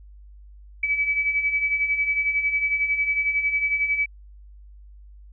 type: beating tone pair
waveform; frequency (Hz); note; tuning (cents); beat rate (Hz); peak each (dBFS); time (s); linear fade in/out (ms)
sine; 2283 / 2294; D7 / D7; -50 / -41; 11; -28 / -21; 0.83-4.06; 5
effects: added 50 Hz sine -43 dBFS peak until 5.32 s

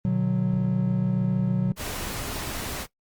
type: chord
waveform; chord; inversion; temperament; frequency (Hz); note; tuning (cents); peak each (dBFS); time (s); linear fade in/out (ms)
triangle; B minor; none; equal with one note detuned; 123.47 / 150.09 / 185; B2 / D3 / F#3; 0 / +38 / 0; -25 / -27 / -21; 0.05-1.72; 0
type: noise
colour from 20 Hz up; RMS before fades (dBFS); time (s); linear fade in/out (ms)
pink; -32; 1.76-2.87; 50
effects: noise-tail reverb RT60 0.1 s tail -18 dB re dry + Opus 32 kbps

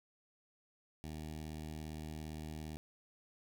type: tone with notch filter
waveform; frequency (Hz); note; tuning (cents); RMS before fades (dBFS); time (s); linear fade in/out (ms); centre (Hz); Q
15% pulse; 77.5; D#2; -6; -45; 1.04-2.77; 0; 1300; 1.2
effects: none

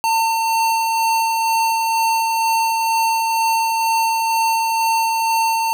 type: tone with tremolo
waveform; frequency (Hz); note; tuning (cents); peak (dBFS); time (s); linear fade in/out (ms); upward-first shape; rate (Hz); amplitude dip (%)
square; 903; A5; +45; -15; 0.04-5.73; 0; sine; 2.1; 25
effects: none

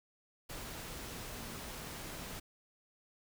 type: tone in noise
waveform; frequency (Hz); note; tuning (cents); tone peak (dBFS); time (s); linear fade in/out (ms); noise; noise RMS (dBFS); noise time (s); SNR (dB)
sine; 233.1; A#3; 0; -51; 1.36-1.56; 10; pink; -45; 0.49-2.4; -9
effects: none

